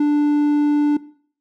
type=tone; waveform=triangle; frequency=294.2 Hz; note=D4; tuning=3 cents sharp; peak=-11 dBFS; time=0-0.97 s; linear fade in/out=5 ms; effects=noise-tail reverb RT60 0.5 s tail -18 dB re dry